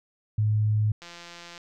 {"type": "tone", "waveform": "sine", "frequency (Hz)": 106.8, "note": "G#2", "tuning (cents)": 49, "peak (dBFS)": -20, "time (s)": [0.38, 0.92], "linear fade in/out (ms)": 5}
{"type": "click train", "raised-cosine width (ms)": 0.2, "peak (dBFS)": -26, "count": 97, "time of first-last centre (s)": [1.02, 1.578], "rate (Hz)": 172}
{"effects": []}